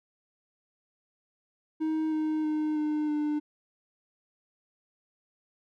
triangle tone with pitch steps, 314.6 / 310.6 / 306.7 / 302.8 / 299 Hz, D#4 / D#4 / D#4 / D#4 / D4, +19 / -3 / -25 / -47 / +31 cents, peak -24 dBFS, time 1.8-3.4 s, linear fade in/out 20 ms, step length 320 ms, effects none

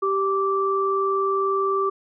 sine tone pair together, 390.6 / 1168.1 Hz, G4 / D6, -6 / -10 cents, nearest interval octave + perfect fifth, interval 1896 cents, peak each -22 dBFS, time 0.02-1.9 s, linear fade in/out 10 ms, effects none

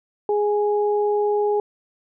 sine tone pair together, 415.3 / 830.6 Hz, G#4 / G#5, 0 / 0 cents, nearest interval octave, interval 1200 cents, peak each -18 / -25 dBFS, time 0.29-1.6 s, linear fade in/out 2 ms, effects none

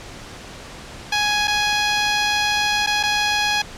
10% pulse tone with dropouts, 833 Hz, G#5, 5 cents sharp, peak -9 dBFS, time 1.12-3.62 s, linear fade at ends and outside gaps 5 ms, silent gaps 1.474-1.478 / 2.864-2.871 / 3.03-3.034 s, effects pink hiss -37 dBFS RMS until 3.77 s + low-pass 7000 Hz 12 dB/octave

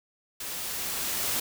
white noise with level ramp, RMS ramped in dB -36 to -28 dBFS, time 0.4-1.4 s, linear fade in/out 5 ms, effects none

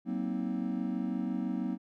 triangle chord, C half-diminished seventh, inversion second, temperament just, 188.37 / 235.5 / 261.6 / 314 Hz, Gb3 / Bb3 / C4 / Eb4, +31 / +18 / 0 / +16 cents, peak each -34 / -33 / -34 / -37 dBFS, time 0.05-1.78 s, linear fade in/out 50 ms, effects none

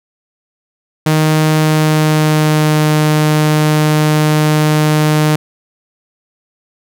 sawtooth tone with pitch glide, 155.56 to 152.89 Hz, D#3 to D#3, 0 to -30 cents, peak -5 dBFS, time 1.06-5.36 s, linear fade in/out 5 ms, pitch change -30 cents, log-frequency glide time 1.53-2.87 s, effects none

